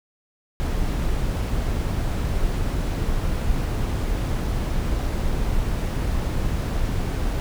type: noise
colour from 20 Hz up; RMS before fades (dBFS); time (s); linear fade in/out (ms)
brown; -23; 0.6-7.4; 0
effects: none